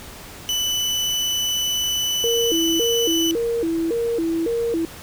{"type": "tone", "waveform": "30% pulse", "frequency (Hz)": 2985, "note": "F#7", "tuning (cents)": 15, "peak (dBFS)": -17, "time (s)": [0.49, 3.31], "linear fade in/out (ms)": 0}
{"type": "tone with vibrato", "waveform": "sine", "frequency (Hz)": 391.8, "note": "G4", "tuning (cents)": -1, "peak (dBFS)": -19, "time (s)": [2.24, 4.85], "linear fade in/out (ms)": 0, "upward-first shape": "square", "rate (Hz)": 1.8, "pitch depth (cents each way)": 300}
{"effects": ["pink hiss -39 dBFS RMS until 5.02 s"]}